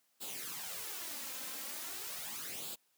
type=noise with flanger; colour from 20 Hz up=white; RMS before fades=-43 dBFS; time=0.2-2.76 s; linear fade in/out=20 ms; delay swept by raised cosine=0.25 to 3.85 ms; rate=0.4 Hz; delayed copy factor=+0.65; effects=white hiss -75 dBFS RMS until 2.97 s + high-pass 150 Hz 12 dB/octave